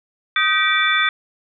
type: tone cluster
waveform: sine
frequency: 1248 / 1543 / 1922 / 2327 / 3505 Hz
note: D#6 / G6 / B6 / D7 / A7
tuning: +5 / -28 / -48 / -17 / -7 cents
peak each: -21 dBFS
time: 0.36-1.09 s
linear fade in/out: 2 ms
effects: none